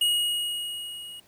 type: tone with level ramp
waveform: square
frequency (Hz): 2887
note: F#7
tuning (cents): -43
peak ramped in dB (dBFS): -20 to -40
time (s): 0.01-1.2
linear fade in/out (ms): 5
effects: pink hiss -59 dBFS RMS until 1.27 s + high-pass 80 Hz 12 dB/octave